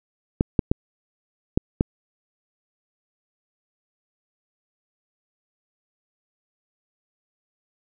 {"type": "clicks", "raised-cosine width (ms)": 3, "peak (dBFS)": -4, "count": 5, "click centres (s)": [0.409, 0.592, 0.715, 1.575, 1.809], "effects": []}